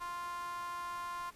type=tone with high-pass filter; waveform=sawtooth; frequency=349.2 Hz; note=F4; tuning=in tune; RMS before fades=-41 dBFS; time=0-1.31 s; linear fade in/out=20 ms; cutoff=1100 Hz; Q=7.9; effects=pink hiss -60 dBFS RMS until 1.35 s + resampled to 32000 Hz